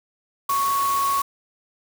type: tone in noise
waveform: sine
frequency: 1108.7 Hz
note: C#6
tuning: in tune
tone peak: -19 dBFS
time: 0.49-1.22 s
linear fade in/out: 5 ms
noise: white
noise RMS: -31 dBFS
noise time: 0.49-1.22 s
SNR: +9 dB
effects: none